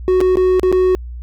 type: tone with dropouts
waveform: triangle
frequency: 369.7 Hz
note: F#4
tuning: 1 cent flat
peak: -8 dBFS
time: 0.08-0.95 s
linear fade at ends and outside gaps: 0 ms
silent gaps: 0.205-0.212 / 0.356-0.371 / 0.596-0.632 / 0.717-0.726 s
effects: added 60 Hz sine -26 dBFS peak until 1.22 s